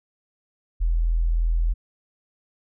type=tone; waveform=sine; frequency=41.49 Hz; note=E1; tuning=12 cents sharp; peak=-18 dBFS; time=0.8-1.74 s; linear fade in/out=20 ms; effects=none